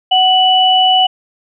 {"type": "tone pair together", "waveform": "sine", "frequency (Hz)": [746.4, 2960], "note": ["F#5", "F#7"], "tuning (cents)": [15, 0], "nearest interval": "2 octaves", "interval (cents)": 2385, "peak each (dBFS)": -10, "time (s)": [0.11, 1.07], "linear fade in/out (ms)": 10, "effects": []}